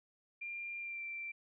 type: tone with pitch glide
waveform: sine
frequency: 2390 to 2350 Hz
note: D7 to D7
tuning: +30 to +1 cents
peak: -40 dBFS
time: 0.41-1.32 s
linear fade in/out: 10 ms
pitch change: -29 cents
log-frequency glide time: 0.79-1.02 s
effects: none